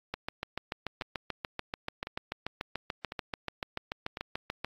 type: two click trains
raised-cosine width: 0.3 ms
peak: -17 / -21 dBFS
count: 32 / 4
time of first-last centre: 0.14-4.646 / 1.02-4.171 s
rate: 6.88 / 0.952 Hz
effects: AAC 32 kbps